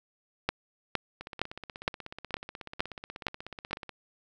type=two click trains; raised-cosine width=0.3 ms; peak=-24 / -10 dBFS; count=45 / 8; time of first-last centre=1.21-3.893 / 0.49-3.731 s; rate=16.4 / 2.16 Hz; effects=none